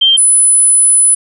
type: tone pair in turn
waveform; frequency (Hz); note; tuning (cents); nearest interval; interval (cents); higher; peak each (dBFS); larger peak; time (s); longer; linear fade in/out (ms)
sine; 3154 / 10013; G7 / D#9; +10 / +10; octave + minor sixth; 2000; second; -5; neither; 0.01-0.17 / 0.17-1.15; second; 10
effects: none